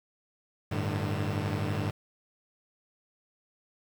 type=chord; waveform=sawtooth; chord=G suspended second; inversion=none; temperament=equal with one note detuned; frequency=98 / 110 / 150.35 Hz; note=G2 / A2 / D3; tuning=0 / 0 / +41 cents; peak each=-28 / -30 / -30 dBFS; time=0.71-1.91 s; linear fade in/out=10 ms; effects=low-pass 4000 Hz 12 dB/octave + 8-bit